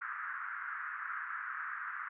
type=band-pass noise; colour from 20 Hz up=white; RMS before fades=-41 dBFS; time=0.01-2.09 s; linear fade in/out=10 ms; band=1200 to 1700 Hz; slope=48 dB/octave; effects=none